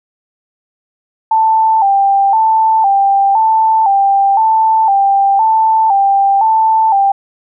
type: tone with vibrato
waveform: sine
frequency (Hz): 836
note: G#5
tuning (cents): +11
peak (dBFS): -7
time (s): 1.31-7.12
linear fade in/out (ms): 5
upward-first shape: square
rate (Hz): 0.98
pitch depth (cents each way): 98
effects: none